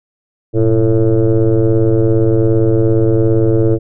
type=tone with frequency modulation; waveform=sine; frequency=226.7 Hz; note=A#3; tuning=48 cents flat; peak=-7 dBFS; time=0.53-3.79 s; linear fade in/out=50 ms; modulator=109 Hz; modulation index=2.4; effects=tanh soft clip ceiling -4 dBFS